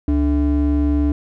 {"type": "ring-modulated tone", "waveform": "triangle", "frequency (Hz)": 181.7, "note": "F#3", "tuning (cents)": -31, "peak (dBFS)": -9, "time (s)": [0.08, 1.12], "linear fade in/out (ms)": 2, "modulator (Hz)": 111, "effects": []}